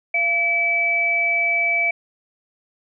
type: tone pair together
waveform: sine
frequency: 683.8 / 2300 Hz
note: F5 / D7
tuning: -37 / -37 cents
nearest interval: octave + major sixth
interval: 2100 cents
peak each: -26 / -17 dBFS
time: 0.14-1.91 s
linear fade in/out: 5 ms
effects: none